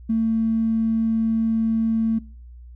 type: tone with tanh clipping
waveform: triangle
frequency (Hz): 224.4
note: A3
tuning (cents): +34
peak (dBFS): -17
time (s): 0.09-2.19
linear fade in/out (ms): 10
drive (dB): 2
effects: noise-tail reverb RT60 0.5 s tail -25 dB re dry + added 60 Hz sine -39 dBFS peak until 2.75 s